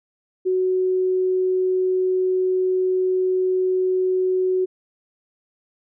sine tone, 371.1 Hz, F#4, 5 cents sharp, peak -17 dBFS, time 0.45-4.66 s, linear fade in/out 20 ms, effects none

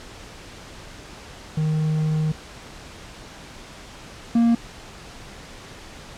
triangle tone pair in turn, 155.56 / 233.1 Hz, D#3 / A#3, 0 / 0 cents, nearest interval perfect fifth, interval 700 cents, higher second, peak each -17 / -12 dBFS, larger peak second, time 1.57-2.32 / 4.35-4.55 s, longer first, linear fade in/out 5 ms, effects pink hiss -41 dBFS RMS until 6.17 s + low-pass 7000 Hz 12 dB/octave

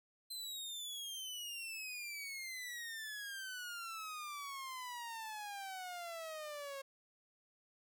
sawtooth exponential sweep, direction down, 4115 to 541 Hz, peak -40 dBFS, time 0.3-6.82 s, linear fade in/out 10 ms, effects none

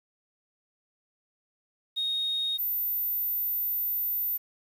sine tone pair in turn, 3729 / 14156 Hz, A#7 / A9, 0 / +9 cents, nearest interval octave + major seventh, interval 2309 cents, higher second, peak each -25 dBFS, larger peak neither, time 1.96-2.58 / 2.58-4.38 s, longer second, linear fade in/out 20 ms, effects tanh soft clip ceiling -23 dBFS + 9-bit

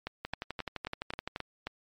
two click trains, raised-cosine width 0.3 ms, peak -19 / -19 dBFS, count 14 / 7, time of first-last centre 0.25-1.361 / 0.07-1.67 s, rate 11.7 / 3.75 Hz, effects MP3 64 kbps

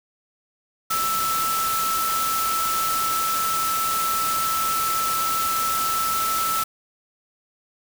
sine tone in noise, 1318.5 Hz, E6, in tune, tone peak -22 dBFS, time 0.9-6.64 s, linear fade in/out 10 ms, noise white, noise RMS -27 dBFS, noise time 0.9-6.64 s, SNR +2 dB, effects none

